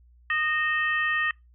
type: harmonic tone with a mistuned harmonic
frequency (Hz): 617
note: D#5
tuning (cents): -15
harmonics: 2 / 3 / 4 / 5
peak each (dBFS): -30 / -24 / -32 / -38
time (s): 0.3-1.31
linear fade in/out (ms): 2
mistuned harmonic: 4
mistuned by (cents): +100
effects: noise-tail reverb RT60 0.2 s tail -25 dB re dry + added 60 Hz sine -53 dBFS peak until 1.54 s